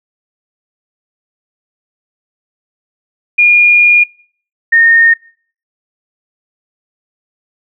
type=tone pair in turn; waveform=sine; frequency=2427 / 1836.7 Hz; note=D#7 / A#6; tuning=-44 / -26 cents; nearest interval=perfect fourth; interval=482 cents; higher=first; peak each=-4 dBFS; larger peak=neither; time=3.38-4.04 / 4.72-5.14 s; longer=first; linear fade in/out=10 ms; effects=noise-tail reverb RT60 0.5 s tail -23 dB re dry